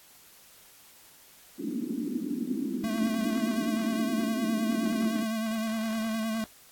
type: band-pass noise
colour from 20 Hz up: white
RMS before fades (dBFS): -32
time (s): 1.58-5.25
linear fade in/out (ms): 20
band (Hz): 210 to 310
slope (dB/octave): 48
type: tone with vibrato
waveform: square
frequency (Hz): 221.8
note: A3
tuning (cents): +14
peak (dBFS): -29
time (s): 2.84-6.44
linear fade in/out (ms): 0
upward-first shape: sine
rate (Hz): 9.7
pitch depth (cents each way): 38
effects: white hiss -55 dBFS RMS until 6.71 s + AAC 64 kbps